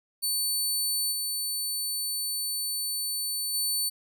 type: tone with level steps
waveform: 15% pulse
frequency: 4500 Hz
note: C#8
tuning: 25 cents sharp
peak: -19 / -22 / -19 dBFS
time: 0.22-3.9 s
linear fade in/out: 20 ms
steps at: 1.11 / 3.53 s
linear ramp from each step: 20 ms
effects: none